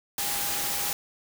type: tone in noise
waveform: sine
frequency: 811 Hz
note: G#5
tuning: 41 cents flat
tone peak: -39 dBFS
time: 0.18-0.93 s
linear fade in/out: 2 ms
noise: white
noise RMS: -29 dBFS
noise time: 0.18-0.93 s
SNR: -13 dB
effects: none